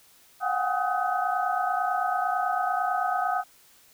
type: tone cluster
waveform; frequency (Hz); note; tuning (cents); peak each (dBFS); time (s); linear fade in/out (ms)
sine; 715 / 744 / 806 / 1262 / 1510; F5 / F#5 / G5 / D#6 / F#6; +41 / +9 / +48 / +24 / +35; -30 / -28 / -32 / -29 / -34; 0.4-3.44; 50
effects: white hiss -57 dBFS RMS until 3.93 s